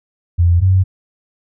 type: tone pair in turn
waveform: sine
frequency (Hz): 86.3 / 93.98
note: F2 / F#2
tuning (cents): -20 / +28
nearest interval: minor second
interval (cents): 148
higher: second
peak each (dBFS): -8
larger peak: neither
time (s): 0.38-0.61 / 0.61-0.84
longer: neither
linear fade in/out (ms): 20
effects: none